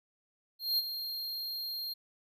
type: tone with ADSR envelope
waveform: square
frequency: 4213 Hz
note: C8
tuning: 11 cents sharp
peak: -26 dBFS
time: 0.59-1.94 s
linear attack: 190 ms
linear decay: 34 ms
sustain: -10 dB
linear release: 14 ms
effects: none